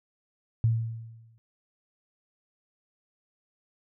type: tone with exponential decay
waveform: sine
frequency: 113.7 Hz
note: A#2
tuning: 43 cents flat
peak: -18 dBFS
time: 0.64-1.38 s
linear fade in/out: 0 ms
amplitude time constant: 160 ms
effects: none